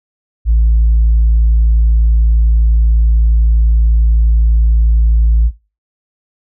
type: tone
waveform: sine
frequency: 55.8 Hz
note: A1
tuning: 25 cents sharp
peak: -5 dBFS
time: 0.45-5.51 s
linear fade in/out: 50 ms
effects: noise-tail reverb RT60 0.3 s tail -19 dB re dry + tanh soft clip ceiling -4 dBFS